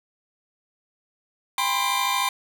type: tone cluster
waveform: 40% pulse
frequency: 803 / 996 / 1049 / 2361 / 3635 Hz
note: G5 / B5 / C6 / D7 / A#7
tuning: +41 / +14 / +4 / +9 / -44 cents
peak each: -29 / -26 / -25 / -29 / -29 dBFS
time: 1.58-2.29 s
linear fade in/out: 2 ms
effects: none